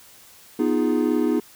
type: chord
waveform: triangle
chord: F half-diminished seventh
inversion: second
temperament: equal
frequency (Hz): 246.9 / 311.1 / 349.2 / 415.3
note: Cb4 / Eb4 / F4 / Ab4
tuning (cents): 0 / 0 / 0 / 0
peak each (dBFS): -21 / -20 / -24 / -24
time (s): 0.59-1.4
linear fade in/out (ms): 5
effects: white hiss -49 dBFS RMS until 1.55 s